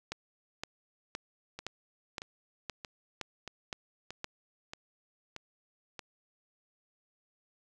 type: two click trains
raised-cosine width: 0.2 ms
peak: -19 / -24 dBFS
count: 9 / 8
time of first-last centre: 0.12-4.244 / 1.59-5.993 s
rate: 1.94 / 1.59 Hz
effects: none